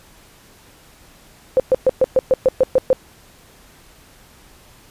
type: tone bursts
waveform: sine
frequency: 519 Hz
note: C5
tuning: 14 cents flat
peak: -9 dBFS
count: 10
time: 1.57-2.93 s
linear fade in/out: 0 ms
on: 28 ms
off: 120 ms
effects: pink hiss -48 dBFS RMS until 4.9 s + resampled to 32000 Hz